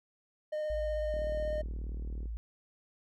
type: tone with vibrato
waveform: triangle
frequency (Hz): 611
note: D#5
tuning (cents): -32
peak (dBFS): -30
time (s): 0.52-1.62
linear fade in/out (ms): 10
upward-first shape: sine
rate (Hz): 16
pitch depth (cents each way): 11
type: tone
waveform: sine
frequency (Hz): 55.5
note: A1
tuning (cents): +16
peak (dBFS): -35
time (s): 0.7-2.37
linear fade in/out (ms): 0
type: click train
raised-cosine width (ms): 3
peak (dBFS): -35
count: 44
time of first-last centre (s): 1.14-2.257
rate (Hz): 38.5
effects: none